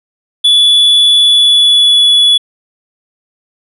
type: tone with pitch glide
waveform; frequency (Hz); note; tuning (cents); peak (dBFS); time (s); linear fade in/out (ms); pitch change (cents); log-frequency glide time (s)
triangle; 3435 to 3411; A7 to G#7; -42 to +46; -3; 0.44-2.38; 10; -12; 1.18-2.08
effects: resampled to 32000 Hz